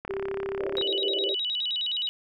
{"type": "click train", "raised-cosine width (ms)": 0.5, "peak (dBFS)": -20, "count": 27, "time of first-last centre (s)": [0.05, 0.812], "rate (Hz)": 34.1}
{"type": "tone with pitch glide", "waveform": "sine", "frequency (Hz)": [390.2, 393.4], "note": ["G4", "G4"], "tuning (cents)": [-8, 6], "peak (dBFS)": -29, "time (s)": [0.09, 1.35], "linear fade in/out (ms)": 10, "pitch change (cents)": 14, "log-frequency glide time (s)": [0.29, 0.87]}
{"type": "band-pass noise", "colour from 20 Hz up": "white", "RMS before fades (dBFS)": -35, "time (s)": [0.59, 1.33], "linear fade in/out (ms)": 10, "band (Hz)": [310, 610], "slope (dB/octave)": 96}
{"type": "tone with vibrato", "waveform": "sine", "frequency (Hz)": 3365, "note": "G#7", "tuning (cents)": 22, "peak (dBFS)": -26, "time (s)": [0.77, 2.09], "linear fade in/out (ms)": 0, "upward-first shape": "square", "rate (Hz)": 9.6, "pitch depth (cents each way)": 220}
{"effects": []}